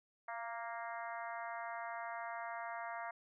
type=harmonic tone with a mistuned harmonic; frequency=233.1 Hz; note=A#3; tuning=in tune; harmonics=3 / 4 / 5 / 6 / 7 / 8 / 9; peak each=-45 / -47 / -49 / -51 / -52 / -53 / -54 dBFS; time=0.28-3.11 s; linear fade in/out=5 ms; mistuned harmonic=3; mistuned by=-27 cents; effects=none

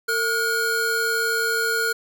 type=tone pair together; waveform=square; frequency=452.3 / 1436 Hz; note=A4 / F6; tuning=+48 / +48 cents; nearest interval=octave + minor sixth; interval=2000 cents; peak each=-27 / -22 dBFS; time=0.08-1.93 s; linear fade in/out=10 ms; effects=none

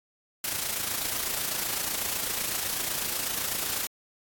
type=noise with amplitude modulation; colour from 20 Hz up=white; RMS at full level=-28 dBFS; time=0.44-3.87 s; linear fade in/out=2 ms; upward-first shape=sine; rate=28 Hz; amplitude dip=50%; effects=AAC 64 kbps

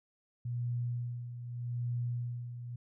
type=tone with tremolo; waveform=sine; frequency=120.8 Hz; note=B2; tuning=38 cents flat; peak=-31 dBFS; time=0.45-2.76 s; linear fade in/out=5 ms; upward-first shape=sine; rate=0.82 Hz; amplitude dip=65%; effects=none

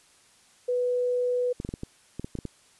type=tone; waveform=sine; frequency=493.9 Hz; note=B4; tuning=in tune; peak=-23 dBFS; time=0.68-1.53 s; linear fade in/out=10 ms
type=clicks; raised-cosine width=3 ms; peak=-20 dBFS; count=10; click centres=1.601 / 1.649 / 1.69 / 1.739 / 1.834 / 2.196 / 2.245 / 2.353 / 2.388 / 2.453 s
effects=white hiss -59 dBFS RMS until 2.79 s + resampled to 24000 Hz

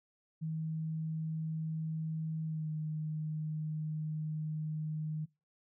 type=tone with pitch glide; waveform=sine; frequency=158.9 to 154.91 Hz; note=D#3 to D#3; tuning=+37 to -7 cents; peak=-34 dBFS; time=0.41-5.26 s; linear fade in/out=20 ms; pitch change=-44 cents; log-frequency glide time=2.45-2.7 s; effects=noise-tail reverb RT60 0.3 s tail -24 dB re dry

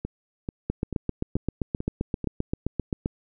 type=two click trains; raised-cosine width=3 ms; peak=-17 / -12 dBFS; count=6 / 19; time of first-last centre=0.05-2.243 / 0.7-3.059 s; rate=2.28 / 7.63 Hz; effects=none

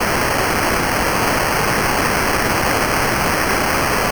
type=noise with sample-and-hold; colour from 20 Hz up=violet; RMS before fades=-17 dBFS; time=0-4.11 s; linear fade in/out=10 ms; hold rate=3675 Hz; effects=none

